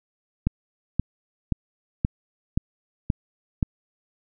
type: click train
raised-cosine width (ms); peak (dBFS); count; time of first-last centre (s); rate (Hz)
5; -8; 7; 0.47-3.628; 1.9
effects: none